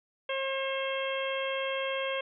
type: harmonic tone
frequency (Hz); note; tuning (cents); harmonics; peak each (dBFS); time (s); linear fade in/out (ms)
537; C5; +45; 1 / 2 / 3 / 4 / 5 / 6; -32 / -38 / -40 / -39 / -39 / -39; 0.29-2.21; 5
effects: none